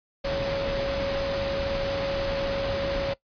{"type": "tone in noise", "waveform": "sine", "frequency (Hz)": 553, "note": "C#5", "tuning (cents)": -4, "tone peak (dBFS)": -26, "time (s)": [0.24, 3.14], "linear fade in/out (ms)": 10, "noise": "pink", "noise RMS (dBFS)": -31, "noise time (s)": [0.24, 3.14], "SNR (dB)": 2, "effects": ["noise-tail reverb RT60 0.1 s tail -19 dB re dry", "resampled to 11025 Hz"]}